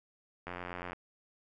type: click train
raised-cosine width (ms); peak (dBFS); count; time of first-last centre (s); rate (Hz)
0.5; -25; 42; 0.47-0.932; 88.8
effects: none